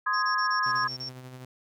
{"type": "chord", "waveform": "sine", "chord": "Ab major", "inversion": "first", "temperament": "just", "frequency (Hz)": [1038.3, 1245.9, 1661.2], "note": ["C6", "Eb6", "Ab6"], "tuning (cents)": [-14, 2, 0], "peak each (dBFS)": -28, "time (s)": [0.06, 0.88], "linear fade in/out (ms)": 10}
{"type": "tone bursts", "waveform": "sine", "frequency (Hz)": 5470, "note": "F8", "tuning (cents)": -37, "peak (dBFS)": -33, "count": 8, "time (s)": [0.13, 1.094], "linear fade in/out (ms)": 10, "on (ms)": 96, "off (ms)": 28}
{"type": "tone with tremolo", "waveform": "sawtooth", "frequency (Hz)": 127.9, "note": "C3", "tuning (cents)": -39, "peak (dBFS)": -36, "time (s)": [0.66, 1.45], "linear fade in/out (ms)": 2, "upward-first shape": "sine", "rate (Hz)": 12, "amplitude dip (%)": 40}
{"effects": []}